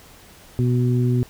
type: harmonic tone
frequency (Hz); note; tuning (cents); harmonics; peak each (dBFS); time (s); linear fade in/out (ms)
123.47; B2; 0; 1 / 2 / 3; -17 / -23 / -27; 0.59-1.23; 0
effects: pink hiss -47 dBFS RMS until 1.29 s